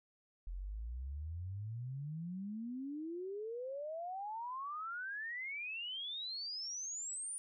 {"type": "exponential sweep", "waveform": "sine", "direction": "up", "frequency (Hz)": [42.18, 9580], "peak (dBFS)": -40, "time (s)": [0.47, 7.38], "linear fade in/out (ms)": 0, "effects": []}